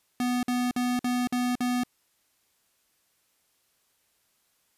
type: tone bursts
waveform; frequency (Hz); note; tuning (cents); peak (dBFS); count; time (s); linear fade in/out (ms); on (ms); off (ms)
square; 246.9; B3; 0; -25; 6; 0.2-1.835; 2; 230; 51
effects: white hiss -70 dBFS RMS until 4.77 s + resampled to 32000 Hz